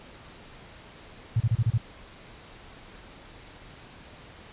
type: tone bursts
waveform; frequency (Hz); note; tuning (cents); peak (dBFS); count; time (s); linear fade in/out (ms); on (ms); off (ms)
sine; 113.7; A#2; -43; -19; 6; 1.36-1.778; 5; 43; 32
effects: pink hiss -48 dBFS RMS until 4.52 s + resampled to 8000 Hz